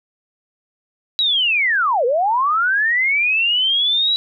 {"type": "linear two-way sweep", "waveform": "sine", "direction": "down then up", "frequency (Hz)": [3936, 456.9, 3936], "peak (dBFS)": -14, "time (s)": [1.19, 4.16], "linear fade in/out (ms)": 0, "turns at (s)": 2.05, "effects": []}